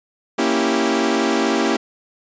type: chord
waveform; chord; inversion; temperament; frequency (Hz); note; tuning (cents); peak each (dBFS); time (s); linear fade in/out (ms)
sawtooth; A# diminished seventh; none; equal; 233.1 / 277.2 / 329.6 / 392; A#3 / C#4 / E4 / G4; 0 / 0 / 0 / 0; -18; 0.38-1.77; 10
effects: resampled to 16000 Hz